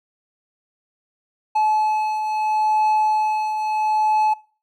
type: beating tone pair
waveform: triangle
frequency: 859 / 859.75 Hz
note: A5 / A5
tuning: -42 / -40 cents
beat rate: 0.75 Hz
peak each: -25 / -16 dBFS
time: 1.55-4.34 s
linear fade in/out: 10 ms
effects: noise-tail reverb RT60 0.4 s tail -23 dB re dry